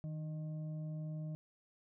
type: tone with frequency modulation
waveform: sine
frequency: 156.4 Hz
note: D#3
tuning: 9 cents sharp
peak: -39 dBFS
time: 0.04-1.35 s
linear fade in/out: 0 ms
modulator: 460 Hz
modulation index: 0.32
effects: none